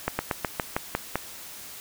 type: slowing click train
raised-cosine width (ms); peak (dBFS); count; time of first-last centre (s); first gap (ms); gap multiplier
0.5; -9; 8; 0.08-1.156; 110; 1.11
effects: white hiss -42 dBFS RMS until 1.8 s